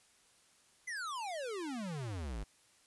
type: exponential sweep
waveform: square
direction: down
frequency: 2075 to 47.47 Hz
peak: -39 dBFS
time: 0.87-2.44 s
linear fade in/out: 10 ms
effects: white hiss -67 dBFS RMS until 2.86 s + resampled to 24000 Hz